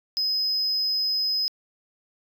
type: tone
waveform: sine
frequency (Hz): 5060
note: D#8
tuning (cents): +28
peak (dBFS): -20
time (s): 0.17-1.48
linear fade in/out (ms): 0
effects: tanh soft clip ceiling -20 dBFS